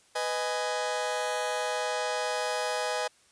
sawtooth chord, G# minor, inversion first, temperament just, 498.4 / 623 / 830.6 Hz, B4 / D#5 / G#5, +16 / +2 / 0 cents, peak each -29 dBFS, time 0.15-3.08 s, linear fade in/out 10 ms, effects white hiss -62 dBFS RMS until 3.31 s + resampled to 22050 Hz

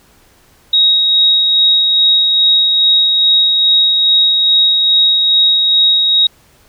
sine tone with tremolo, 3784 Hz, A#7, 25 cents sharp, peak -6 dBFS, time 0.73-6.27 s, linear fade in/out 5 ms, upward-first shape sine, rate 2.4 Hz, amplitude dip 30%, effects pink hiss -49 dBFS RMS until 6.68 s

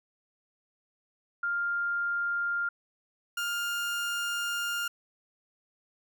sine / 30% pulse tone pair in turn, 1400 / 1406.2 Hz, F6 / F6, +4 / +11 cents, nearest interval unison, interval 7 cents, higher second, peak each -27 dBFS, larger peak neither, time 1.43-2.69 / 3.37-4.88 s, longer second, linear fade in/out 5 ms, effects none

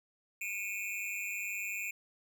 square tone with amplitude modulation, 2437 Hz, D#7, 37 cents flat, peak -32 dBFS, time 0.41-1.91 s, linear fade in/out 5 ms, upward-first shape sine, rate 201 Hz, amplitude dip 100%, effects none

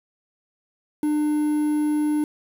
triangle tone with quantisation, 300 Hz, D4, 37 cents sharp, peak -17 dBFS, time 1.03-2.24 s, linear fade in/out 2 ms, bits 7, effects none

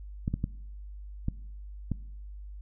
clicks, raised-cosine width 5 ms, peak -16 dBFS, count 5, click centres 0.279 / 0.34 / 0.441 / 1.284 / 1.917 s, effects noise-tail reverb RT60 0.8 s tail -21 dB re dry + added 50 Hz sine -40 dBFS peak until 2.61 s

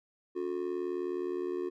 triangle tone with amplitude modulation, 361.1 Hz, F#4, 42 cents flat, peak -26 dBFS, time 0.35-1.7 s, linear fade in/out 20 ms, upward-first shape sine, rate 79.6 Hz, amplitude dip 85%, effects none

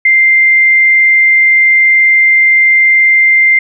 sine tone, 2093 Hz, C7, in tune, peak -4 dBFS, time 0.05-3.59 s, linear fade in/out 5 ms, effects none

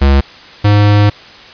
square tone pair in turn, 69 / 103.38 Hz, C#2 / G#2, -7 / -7 cents, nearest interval perfect fifth, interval 700 cents, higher second, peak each -6 dBFS, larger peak neither, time 0.01-0.21 / 0.64-1.1 s, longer second, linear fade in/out 10 ms, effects white hiss -35 dBFS RMS until 1.53 s + resampled to 11025 Hz

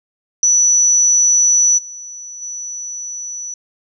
sine tone with level steps, 5930 Hz, F#8, 3 cents sharp, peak -9 / -29 / -24 dBFS, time 0.43-3.54 s, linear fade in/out 2 ms, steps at 1.77 / 2.41 s, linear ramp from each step 20 ms, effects none

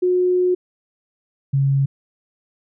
sine tone pair in turn, 362.5 / 137.52 Hz, F#4 / C#3, -35 / -13 cents, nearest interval octave + perfect fourth, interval 1678 cents, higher first, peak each -14 dBFS, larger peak neither, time 0.02-0.55 / 1.53-1.86 s, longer first, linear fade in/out 10 ms, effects none

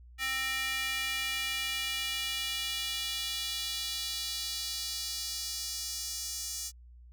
square tone with high-pass filter sweep, 263.9 Hz, C4, 15 cents sharp, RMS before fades -35 dBFS, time 0.18-6.72 s, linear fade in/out 50 ms, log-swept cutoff 2000 to 6100 Hz, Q 2.2, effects added 60 Hz sine -50 dBFS peak until 7.12 s

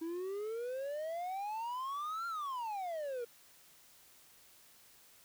triangle exponential two-way sweep, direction up then down, 321.3 to 1396.9 to 462.5 Hz, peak -35 dBFS, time 0.01-3.25 s, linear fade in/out 10 ms, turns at 2.27 s, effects white hiss -62 dBFS RMS until 5.24 s

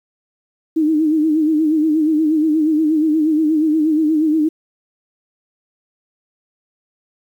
sine tone with vibrato, 310.7 Hz, D#4, 2 cents flat, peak -12 dBFS, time 0.76-4.49 s, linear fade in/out 10 ms, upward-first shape sine, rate 8.4 Hz, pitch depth 67 cents each way, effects 8-bit

